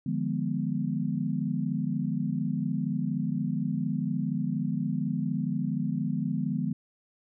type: chord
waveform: sine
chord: D diminished seventh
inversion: none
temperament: equal with one note detuned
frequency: 150.44 / 174.61 / 207.7 / 246.9 Hz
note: D3 / F3 / Ab3 / Cb4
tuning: +42 / 0 / 0 / 0 cents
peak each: -32 dBFS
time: 0.06-6.73 s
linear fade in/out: 5 ms
effects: none